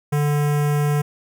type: tone with notch filter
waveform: square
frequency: 146.83 Hz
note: D3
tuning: in tune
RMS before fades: -19 dBFS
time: 0.12-1.02 s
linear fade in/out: 10 ms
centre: 4100 Hz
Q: 0.92
effects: none